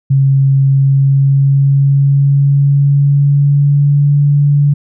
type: tone with pitch glide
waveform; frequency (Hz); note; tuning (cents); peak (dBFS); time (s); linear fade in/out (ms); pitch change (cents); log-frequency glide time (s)
sine; 136.4 to 143.93; C#3 to D3; -28 to -35; -6; 0.1-4.74; 10; +93; 0.67-4.17
effects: none